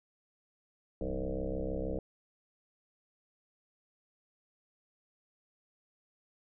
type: tone with frequency modulation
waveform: sine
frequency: 247.5 Hz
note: B3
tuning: 4 cents sharp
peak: -32 dBFS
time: 1.01-1.99 s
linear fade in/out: 2 ms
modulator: 66.4 Hz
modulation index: 5
effects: none